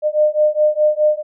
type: beating tone pair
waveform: sine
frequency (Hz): 604 / 608.8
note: D5 / D#5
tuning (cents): +48 / -38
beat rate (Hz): 4.8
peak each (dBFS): -15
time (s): 0.02-1.23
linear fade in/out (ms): 50
effects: none